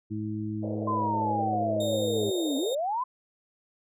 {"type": "harmonic tone", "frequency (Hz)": 107, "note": "A2", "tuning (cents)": -48, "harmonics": [1, 2, 3], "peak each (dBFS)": [-34, -34, -34], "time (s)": [0.1, 2.31], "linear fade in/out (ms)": 20}
{"type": "band-pass noise", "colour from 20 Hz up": "pink", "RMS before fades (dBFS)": -37, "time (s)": [0.62, 2.75], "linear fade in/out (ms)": 20, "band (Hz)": [440, 650], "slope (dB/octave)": 48}
{"type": "linear two-way sweep", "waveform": "sine", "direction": "down then up", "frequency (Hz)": [1046.5, 261.6, 1046.5], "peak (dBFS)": -26, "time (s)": [0.87, 3.04], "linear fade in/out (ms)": 10, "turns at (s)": 2.57}
{"type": "tone", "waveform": "sawtooth", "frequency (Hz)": 3686, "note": "A#7", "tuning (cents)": -20, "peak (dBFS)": -32, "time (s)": [1.8, 2.75], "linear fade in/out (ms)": 5}
{"effects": ["resampled to 32000 Hz"]}